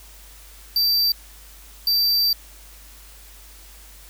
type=tone bursts at uneven times; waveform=square; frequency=4670 Hz; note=D8; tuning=11 cents flat; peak=-17 dBFS; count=2; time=0.76-1.12 / 1.87-2.33 s; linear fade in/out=2 ms; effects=added 50 Hz sine -45 dBFS peak until 4.09 s + white hiss -47 dBFS RMS until 4.09 s